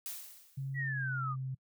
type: noise with exponential decay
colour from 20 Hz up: blue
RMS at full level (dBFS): -39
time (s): 0.06-0.8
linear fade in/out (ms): 1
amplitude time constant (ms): 160
type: tone with pitch glide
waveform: sine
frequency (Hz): 135.7 to 131.53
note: C#3 to C3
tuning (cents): -36 to +9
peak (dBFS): -35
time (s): 0.57-1.55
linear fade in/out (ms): 10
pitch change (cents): -55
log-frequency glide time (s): 0.86-1.04
type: linear sweep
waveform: sine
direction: down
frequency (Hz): 1965 to 1174.7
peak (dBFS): -35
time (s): 0.74-1.36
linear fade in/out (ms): 50
effects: noise-tail reverb RT60 0.1 s tail -24 dB re dry